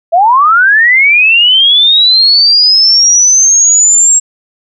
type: linear sweep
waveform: sine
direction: up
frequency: 641 to 7600 Hz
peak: -3 dBFS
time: 0.12-4.2 s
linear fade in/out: 20 ms
effects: none